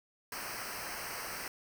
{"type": "noise with comb filter", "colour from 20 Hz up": "pink", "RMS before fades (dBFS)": -41, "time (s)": [0.32, 1.48], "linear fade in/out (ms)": 2, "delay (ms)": 0.28, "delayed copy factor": -0.85, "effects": []}